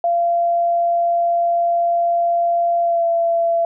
sine tone with pitch glide, 687 to 675.2 Hz, F5 to E5, -29 to +41 cents, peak -14 dBFS, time 0.04-3.65 s, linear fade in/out 2 ms, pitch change -30 cents, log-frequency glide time 2.81-3.06 s, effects none

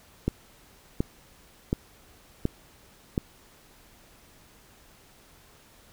click train, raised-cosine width 3 ms, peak -11 dBFS, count 5, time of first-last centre 0.28-3.179 s, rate 1.38 Hz, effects pink hiss -56 dBFS RMS until 5.92 s

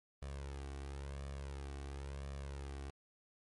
sawtooth tone with flanger, 69.3 Hz, C#2, in tune, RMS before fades -45 dBFS, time 0.22-2.9 s, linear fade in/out 0 ms, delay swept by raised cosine 1.7 to 2.67 ms, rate 0.96 Hz, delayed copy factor +0.6, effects MP3 48 kbps

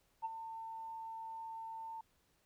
sine tone with ADSR envelope, 899 Hz, A5, 37 cents sharp, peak -33 dBFS, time 0.22-2.01 s, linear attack 29 ms, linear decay 28 ms, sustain -10 dB, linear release 4 ms, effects tanh soft clip ceiling -31 dBFS + pink hiss -75 dBFS RMS until 2.45 s

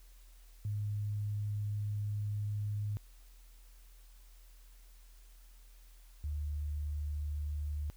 sine tone pair in turn, 103.83 / 74.23 Hz, G#2 / D2, 0 / +19 cents, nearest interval tritone, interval 581 cents, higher first, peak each -33 / -34 dBFS, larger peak first, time 0.65-2.97 / 6.24-7.9 s, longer first, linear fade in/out 0 ms, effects added 41 Hz sine -54 dBFS peak until 7.96 s + white hiss -66 dBFS RMS until 7.96 s

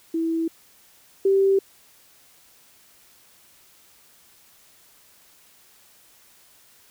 sine tone pair in turn, 327.7 / 389.7 Hz, E4 / G4, -10 / -10 cents, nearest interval minor third, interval 300 cents, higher second, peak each -21 / -15 dBFS, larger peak second, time 0.14-0.48 / 1.25-1.59 s, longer neither, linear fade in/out 5 ms, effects white hiss -55 dBFS RMS until 6.9 s

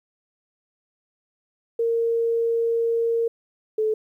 sine tone pair in turn, 461.6 / 434.1 Hz, A#4 / A4, -17 / -23 cents, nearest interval minor second, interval 106 cents, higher first, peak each -19 dBFS, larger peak neither, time 1.79-3.28 / 3.78-3.94 s, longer first, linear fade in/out 5 ms, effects 10-bit

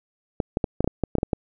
clicks, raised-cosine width 2 ms, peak -8 dBFS, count 11, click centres 0.402 / 0.571 / 0.642 / 0.806 / 0.844 / 0.876 / 1.037 / 1.153 / 1.184 / 1.231 / 1.332 s, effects none

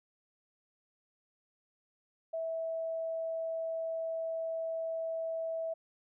sine tone, 653 Hz, E5, 17 cents flat, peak -33 dBFS, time 2.33-5.74 s, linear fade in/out 10 ms, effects none

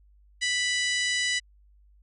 harmonic tone, 987.8 Hz, B5, in tune, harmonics 2 / 3 / 4 / 5 / 6 / 7 / 8 / 9, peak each -27 / -31 / -33 / -35 / -37 / -38 / -39 / -40 dBFS, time 0.41-1.4 s, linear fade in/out 20 ms, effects added 50 Hz sine -55 dBFS peak until 2.02 s

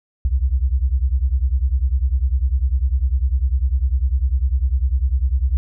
sine beating tone pair, 61.2 / 71.2 Hz, B1 / C#2, -15 / +47 cents, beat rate 10 Hz, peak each -17 / -19 dBFS, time 0.25-5.57 s, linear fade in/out 0 ms, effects none

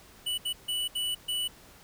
square tone bursts at uneven times, 2960 Hz, F#7, in tune, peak -29 dBFS, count 5, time 0.26-0.38 / 0.45-0.53 / 0.68-0.88 / 0.95-1.15 / 1.28-1.48 s, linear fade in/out 10 ms, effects pink hiss -54 dBFS RMS until 1.83 s

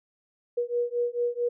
sine beating tone pair, 478.8 / 483.3 Hz, A#4 / B4, +46 / -38 cents, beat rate 4.5 Hz, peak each -28 dBFS, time 0.57-1.49 s, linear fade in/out 10 ms, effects none

